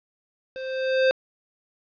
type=tone with level ramp; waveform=square; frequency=523.3 Hz; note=C5; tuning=in tune; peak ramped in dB=-33 to -16 dBFS; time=0.56-1.11 s; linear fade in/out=0 ms; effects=resampled to 11025 Hz + 9-bit